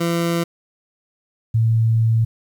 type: tone pair in turn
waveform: 20% pulse / sine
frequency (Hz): 169.3 / 113.02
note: E3 / A2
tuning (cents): +46 / +47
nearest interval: perfect fifth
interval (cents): 699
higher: first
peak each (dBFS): -13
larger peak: neither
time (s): 0-0.44 / 1.54-2.25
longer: second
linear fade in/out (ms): 10
effects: 9-bit